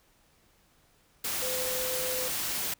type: tone in noise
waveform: sine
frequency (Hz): 510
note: C5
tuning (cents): -44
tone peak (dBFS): -34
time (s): 1.42-2.28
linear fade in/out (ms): 5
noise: white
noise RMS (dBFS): -32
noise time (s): 1.24-2.74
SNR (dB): -5
effects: pink hiss -65 dBFS RMS until 2.79 s